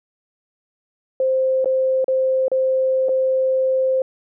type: tone with dropouts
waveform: sine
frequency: 523.3 Hz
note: C5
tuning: in tune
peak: -15 dBFS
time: 1.2-4.02 s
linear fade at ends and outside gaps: 2 ms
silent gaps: 1.645-1.657 / 2.044-2.081 / 2.482-2.516 / 3.086-3.091 s
effects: none